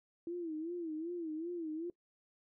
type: tone with vibrato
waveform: sine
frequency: 330 Hz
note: E4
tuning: 2 cents sharp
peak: -37 dBFS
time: 0.27-1.9 s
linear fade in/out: 2 ms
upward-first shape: sine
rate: 2.6 Hz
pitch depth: 120 cents each way
effects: noise-tail reverb RT60 0.1 s tail -21 dB re dry